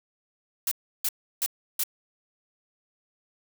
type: noise bursts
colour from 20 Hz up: blue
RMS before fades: -26 dBFS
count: 4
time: 0.67-1.836 s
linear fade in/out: 2 ms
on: 44 ms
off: 330 ms
effects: none